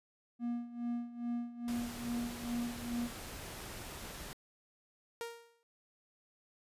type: tone with tremolo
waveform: triangle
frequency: 238.4 Hz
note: A#3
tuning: 39 cents sharp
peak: -31 dBFS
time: 0.39-3.1 s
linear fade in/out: 50 ms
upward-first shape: sine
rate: 2.4 Hz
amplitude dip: 80%
type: noise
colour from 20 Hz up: pink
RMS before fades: -46 dBFS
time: 1.68-4.33 s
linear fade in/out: 0 ms
type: tone with exponential decay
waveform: sawtooth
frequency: 466.2 Hz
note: A#4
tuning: in tune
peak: -33 dBFS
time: 5.21-5.63 s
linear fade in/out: 0 ms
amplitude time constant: 90 ms
effects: resampled to 32000 Hz